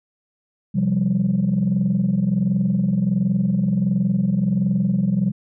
sine chord, C suspended fourth, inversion none, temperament equal, 130.81 / 174.61 / 196 Hz, C3 / F3 / G3, 0 / 0 / 0 cents, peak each -23 / -20 / -18 dBFS, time 0.74-5.32 s, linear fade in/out 20 ms, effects tanh soft clip ceiling -11 dBFS

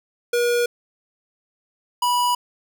square tone pair in turn, 480 / 978.5 Hz, B4 / B5, -49 / -16 cents, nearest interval octave, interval 1233 cents, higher second, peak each -18 dBFS, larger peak neither, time 0.33-0.66 / 2.02-2.35 s, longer neither, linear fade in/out 5 ms, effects none

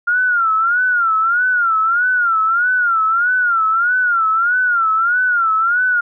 sine tone with vibrato, 1396.9 Hz, F6, in tune, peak -12 dBFS, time 0.07-6.01 s, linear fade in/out 10 ms, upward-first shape sine, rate 1.6 Hz, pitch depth 130 cents each way, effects none

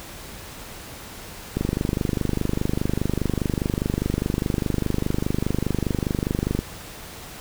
click train, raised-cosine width 3 ms, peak -9 dBFS, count 126, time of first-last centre 1.57-6.59 s, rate 24.9 Hz, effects pink hiss -39 dBFS RMS until 7.4 s

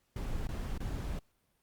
brown noise with dropouts, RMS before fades -36 dBFS, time 0.16-1.19 s, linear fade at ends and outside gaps 2 ms, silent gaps 0.471-0.489 / 0.778-0.803 s, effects pink hiss -75 dBFS RMS until 1.62 s + Opus 48 kbps

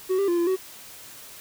triangle tone with pitch steps, 373.8 / 395.8 / 346.6 / 342.7 / 375.8 Hz, F#4 / G4 / F4 / F4 / F#4, +18 / +17 / -13 / -33 / +27 cents, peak -18 dBFS, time 0.09-0.565 s, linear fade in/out 20 ms, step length 95 ms, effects white hiss -44 dBFS RMS until 1.4 s

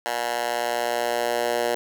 10% pulse tone with high-pass filter sweep, 119.5 Hz, A#2, 43 cents sharp, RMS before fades -25 dBFS, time 0.06-1.75 s, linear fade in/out 0 ms, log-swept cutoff 810 to 500 Hz, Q 1.6, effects none

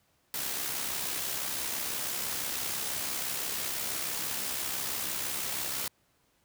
white noise with amplitude modulation, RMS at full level -32 dBFS, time 0.34-5.88 s, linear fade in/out 2 ms, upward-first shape sine, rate 66 Hz, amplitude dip 40%, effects pink hiss -70 dBFS RMS until 6.44 s + high-pass 60 Hz 12 dB/octave

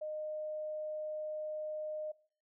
sine tone, 614 Hz, D#5, 23 cents flat, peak -37 dBFS, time 0.01-2.12 s, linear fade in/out 10 ms, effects noise-tail reverb RT60 0.5 s tail -21 dB re dry

